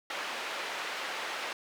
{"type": "band-pass noise", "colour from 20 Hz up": "white", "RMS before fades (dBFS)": -37, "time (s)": [0.1, 1.53], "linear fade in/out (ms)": 2, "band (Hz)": [480, 2500], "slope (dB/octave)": 12, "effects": []}